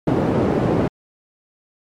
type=band-pass noise; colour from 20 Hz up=white; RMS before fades=-18 dBFS; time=0.07-0.88 s; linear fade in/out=5 ms; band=110 to 380 Hz; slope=12 dB/octave; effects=MP3 64 kbps